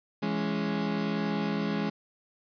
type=chord; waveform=35% pulse; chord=C# minor; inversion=first; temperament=equal with one note detuned; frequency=166.54 / 207.7 / 277.2 Hz; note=E3 / G#3 / C#4; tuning=+18 / 0 / 0 cents; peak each=-32 / -28 / -33 dBFS; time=0.22-1.9 s; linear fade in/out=10 ms; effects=resampled to 11025 Hz + 10-bit